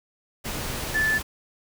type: tone in noise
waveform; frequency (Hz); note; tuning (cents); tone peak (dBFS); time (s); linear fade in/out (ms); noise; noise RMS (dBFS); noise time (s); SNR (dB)
sine; 1746; A6; -14; -20; 0.94-1.19; 20; pink; -31; 0.44-1.23; +8
effects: none